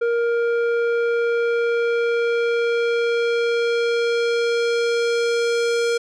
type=tone with low-pass filter sweep; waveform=square; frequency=468.9 Hz; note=A#4; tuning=10 cents sharp; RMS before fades=-20 dBFS; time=0.01-5.98 s; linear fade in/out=10 ms; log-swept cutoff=1300 to 7000 Hz; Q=1; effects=none